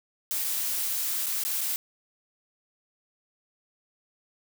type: noise with dropouts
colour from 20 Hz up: blue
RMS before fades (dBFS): -29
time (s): 0.31-1.76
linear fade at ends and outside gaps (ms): 0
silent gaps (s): 0.441-0.445 / 1.261-1.266 / 1.437-1.45 / 1.608-1.612
effects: none